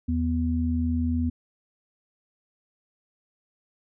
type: tone pair together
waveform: sine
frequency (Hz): 81.89 / 245.4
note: E2 / B3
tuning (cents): -11 / -11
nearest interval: octave + perfect fifth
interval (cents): 1900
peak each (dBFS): -25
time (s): 0.08-1.3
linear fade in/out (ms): 10
effects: none